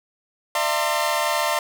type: tone cluster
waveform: sawtooth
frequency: 599 / 675 / 910 / 1049 Hz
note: D5 / E5 / A#5 / C6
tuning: +34 / +41 / -42 / +4 cents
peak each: -22 dBFS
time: 0.55-1.59 s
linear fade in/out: 2 ms
effects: none